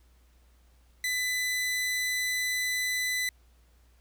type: tone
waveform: sawtooth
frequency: 2001 Hz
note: B6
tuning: 22 cents sharp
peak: -24 dBFS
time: 1.04-3.29 s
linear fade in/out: 2 ms
effects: added 60 Hz sine -58 dBFS peak until 4 s + pink hiss -68 dBFS RMS until 4 s